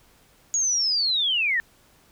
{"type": "linear sweep", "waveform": "sine", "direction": "down", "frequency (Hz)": [6740, 1759], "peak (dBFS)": -20, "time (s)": [0.54, 1.6], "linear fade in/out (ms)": 0, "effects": ["pink hiss -58 dBFS RMS until 2.11 s"]}